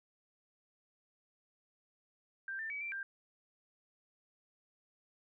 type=tone with pitch steps; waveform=sine; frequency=1577 / 1786 / 2277 / 2351 / 1586 Hz; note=G6 / A6 / C#7 / D7 / G6; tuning=+10 / +25 / +46 / +1 / +20 cents; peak=-38 dBFS; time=2.48-3.03 s; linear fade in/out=2 ms; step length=110 ms; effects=none